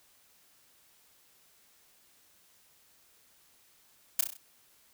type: noise with echo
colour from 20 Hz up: blue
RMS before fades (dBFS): -24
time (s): 4.19-4.21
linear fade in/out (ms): 5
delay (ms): 32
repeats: 5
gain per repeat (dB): -5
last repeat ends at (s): 4.37
effects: white hiss -64 dBFS RMS until 4.93 s